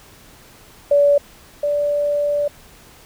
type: tone pair in turn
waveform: sine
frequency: 574 / 582.7 Hz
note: D5 / D5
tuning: -40 / -14 cents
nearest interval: unison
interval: 26 cents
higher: second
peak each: -10 / -16 dBFS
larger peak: first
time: 0.91-1.18 / 1.63-2.48 s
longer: second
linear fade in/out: 5 ms
effects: pink hiss -46 dBFS RMS until 3.05 s